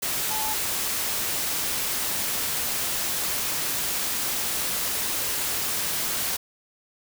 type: tone in noise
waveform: sine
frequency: 866 Hz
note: A5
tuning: 28 cents flat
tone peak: -30 dBFS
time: 0.3-0.54 s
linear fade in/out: 10 ms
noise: white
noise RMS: -27 dBFS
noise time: 0.02-6.37 s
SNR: -6 dB
effects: none